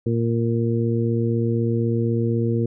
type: harmonic tone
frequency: 116 Hz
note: A#2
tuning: 8 cents flat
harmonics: 1 / 2 / 3 / 4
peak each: -21 / -24 / -26 / -27 dBFS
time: 0.06-2.66 s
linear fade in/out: 5 ms
effects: none